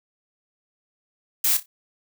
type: noise with echo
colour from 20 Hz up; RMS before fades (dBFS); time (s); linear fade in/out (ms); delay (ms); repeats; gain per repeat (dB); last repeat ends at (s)
blue; -20; 1.44-1.57; 5; 30; 3; -12; 1.66
effects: none